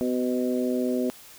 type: harmonic tone with a mistuned harmonic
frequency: 125.6 Hz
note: B2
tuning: 30 cents sharp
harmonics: 2 / 3 / 4 / 5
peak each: -25 / -29 / -31 / -33 dBFS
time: 0.01-1.1 s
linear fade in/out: 0 ms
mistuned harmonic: 5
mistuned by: -20 cents
effects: white hiss -48 dBFS RMS until 1.38 s